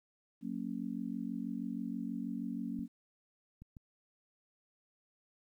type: chord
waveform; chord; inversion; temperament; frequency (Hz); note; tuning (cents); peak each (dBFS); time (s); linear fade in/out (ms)
sine; F# major; none; just; 185 / 231.2 / 277.5; F#3 / A#3 / C#4; 0 / -14 / +2; -42 / -39 / -41; 0.41-2.88; 50
type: clicks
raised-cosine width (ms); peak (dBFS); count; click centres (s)
5; -38; 3; 2.792 / 3.62 / 3.768
effects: 12-bit